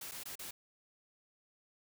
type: noise with dropouts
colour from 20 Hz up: white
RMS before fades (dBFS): -45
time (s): 0.01-0.51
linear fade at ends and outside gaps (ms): 5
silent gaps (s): 0.113-0.118 / 0.235-0.255 / 0.355-0.392
effects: none